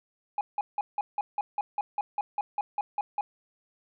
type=tone bursts; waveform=sine; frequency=824 Hz; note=G#5; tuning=14 cents flat; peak=-23 dBFS; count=15; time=0.38-3.21 s; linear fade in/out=2 ms; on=30 ms; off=170 ms; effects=tanh soft clip ceiling -24 dBFS